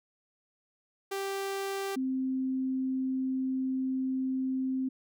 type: tone pair in turn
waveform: sawtooth / sine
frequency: 392 / 261.6 Hz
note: G4 / C4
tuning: 0 / 0 cents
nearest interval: perfect fifth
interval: 700 cents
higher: first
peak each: -28 dBFS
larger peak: neither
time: 1.11-1.96 / 1.96-4.89 s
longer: second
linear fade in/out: 10 ms
effects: none